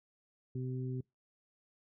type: harmonic tone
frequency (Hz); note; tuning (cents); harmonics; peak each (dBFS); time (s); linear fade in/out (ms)
128.2; C3; -35; 1 / 2 / 3; -36 / -43 / -45; 0.55-1.01; 5
effects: noise-tail reverb RT60 0.2 s tail -26 dB re dry